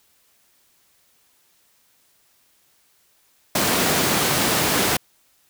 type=high-pass noise; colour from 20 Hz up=pink; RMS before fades=-20 dBFS; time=3.55-4.97 s; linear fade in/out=5 ms; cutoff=150 Hz; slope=12 dB/octave; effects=white hiss -61 dBFS RMS until 5.49 s